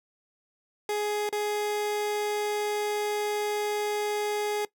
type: tone with dropouts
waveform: 30% pulse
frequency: 417.4 Hz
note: G#4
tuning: 9 cents sharp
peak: -24 dBFS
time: 0.89-4.65 s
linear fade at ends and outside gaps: 2 ms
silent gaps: 1.291-1.326 s
effects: noise-tail reverb RT60 0.1 s tail -19 dB re dry